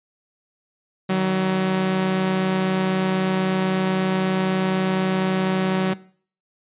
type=tone pair together; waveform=sawtooth; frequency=156.04 / 188 Hz; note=D#3 / F#3; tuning=+5 / +28 cents; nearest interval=minor third; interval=323 cents; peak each=-25 / -15 dBFS; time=1.09-5.94 s; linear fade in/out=10 ms; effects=noise-tail reverb RT60 0.5 s tail -20 dB re dry + resampled to 8000 Hz